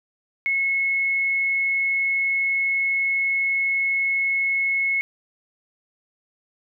sine tone, 2184 Hz, C#7, 26 cents flat, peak -19 dBFS, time 0.46-5.01 s, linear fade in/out 0 ms, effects none

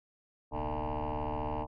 sine tone with frequency modulation, 450.3 Hz, A4, 40 cents sharp, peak -29 dBFS, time 0.51-1.67 s, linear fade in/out 50 ms, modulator 73.7 Hz, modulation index 7.1, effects tanh soft clip ceiling -31 dBFS

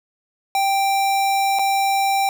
square tone with dropouts, 785 Hz, G5, 2 cents sharp, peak -17 dBFS, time 0.55-2.29 s, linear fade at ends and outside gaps 1 ms, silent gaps 1.588-1.593 s, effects none

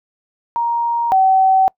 sine tone pair in turn, 938 / 762.6 Hz, A#5 / G5, +11 / -48 cents, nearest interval major third, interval 359 cents, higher first, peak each -15 / -9 dBFS, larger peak second, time 0.56-1.12 / 1.12-1.68 s, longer neither, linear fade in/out 0 ms, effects noise-tail reverb RT60 0.1 s tail -26 dB re dry

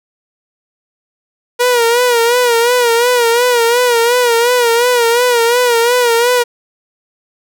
sawtooth tone with vibrato, 478.8 Hz, A#4, 46 cents sharp, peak -5 dBFS, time 1.59-6.44 s, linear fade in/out 20 ms, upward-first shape sine, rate 2.8 Hz, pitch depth 70 cents each way, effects none

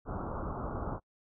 pink low-pass noise, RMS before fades -37 dBFS, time 0.05-1 s, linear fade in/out 50 ms, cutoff 1400 Hz, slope 96 dB/octave, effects noise-tail reverb RT60 0.1 s tail -26 dB re dry

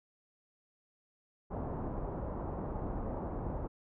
pink low-pass noise, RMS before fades -38 dBFS, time 1.5-3.68 s, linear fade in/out 20 ms, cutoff 960 Hz, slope 24 dB/octave, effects none

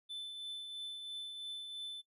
triangle tone with tremolo, 3520 Hz, A7, in tune, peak -38 dBFS, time 0.09-2.02 s, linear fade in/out 20 ms, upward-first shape triangle, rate 3 Hz, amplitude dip 40%, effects noise-tail reverb RT60 0.1 s tail -20 dB re dry + resampled to 32000 Hz

